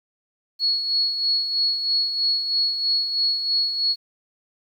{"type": "tone with tremolo", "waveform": "sine", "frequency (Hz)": 4353, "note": "C#8", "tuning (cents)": -32, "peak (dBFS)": -17, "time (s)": [0.59, 3.96], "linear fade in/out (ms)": 50, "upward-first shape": "sine", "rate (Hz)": 3.1, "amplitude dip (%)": 55, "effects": ["9-bit"]}